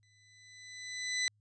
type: tone with exponential growth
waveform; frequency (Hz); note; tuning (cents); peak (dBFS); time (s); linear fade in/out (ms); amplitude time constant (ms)
20% pulse; 2000; B6; +21; -23; 0.03-1.28; 0; 270
effects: added 105 Hz sine -68 dBFS peak until 1.4 s + resampled to 22050 Hz